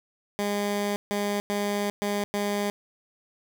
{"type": "tone bursts at uneven times", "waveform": "15% pulse", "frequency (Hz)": 204.2, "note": "G#3", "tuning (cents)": -29, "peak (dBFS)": -19, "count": 5, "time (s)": [[0.39, 0.96], [1.11, 1.4], [1.5, 1.9], [2.02, 2.24], [2.34, 2.7]], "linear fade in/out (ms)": 0, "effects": []}